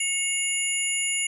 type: tone cluster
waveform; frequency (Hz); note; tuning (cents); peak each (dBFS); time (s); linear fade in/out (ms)
sine; 2186 / 2817 / 6950 / 10700; C#7 / F7 / A8 / E9; -25 / +14 / -22 / +25; -29; 0-1.27; 5
effects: none